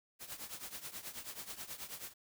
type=noise with tremolo; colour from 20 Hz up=white; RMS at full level=-43 dBFS; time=0.19-2.14 s; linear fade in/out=50 ms; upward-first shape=triangle; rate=9.3 Hz; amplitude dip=85%; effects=none